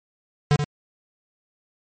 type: tone with echo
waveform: square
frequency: 146.8 Hz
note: D3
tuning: in tune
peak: -15 dBFS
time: 0.51-0.56 s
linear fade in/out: 0 ms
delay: 81 ms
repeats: 1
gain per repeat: -7 dB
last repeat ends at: 0.641 s
effects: MP3 32 kbps